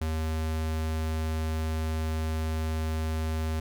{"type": "tone", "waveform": "square", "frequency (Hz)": 79.3, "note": "D#2", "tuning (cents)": 33, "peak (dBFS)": -28, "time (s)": [0.01, 3.6], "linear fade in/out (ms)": 5, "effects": []}